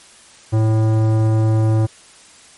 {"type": "tone with tanh clipping", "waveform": "sine", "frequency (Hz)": 110, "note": "A2", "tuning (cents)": 0, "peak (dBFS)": -14, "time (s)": [0.52, 1.87], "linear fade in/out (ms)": 20, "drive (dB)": 16, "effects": ["white hiss -45 dBFS RMS until 2.57 s", "MP3 48 kbps"]}